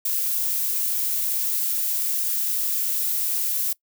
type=noise; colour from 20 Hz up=violet; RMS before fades=-24 dBFS; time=0.05-3.73 s; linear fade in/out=5 ms; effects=noise-tail reverb RT60 0.1 s tail -22 dB re dry